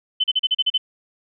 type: tone bursts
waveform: sine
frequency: 3043 Hz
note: F#7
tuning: 48 cents sharp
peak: -15 dBFS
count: 8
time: 0.2-0.779 s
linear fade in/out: 10 ms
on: 40 ms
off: 37 ms
effects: none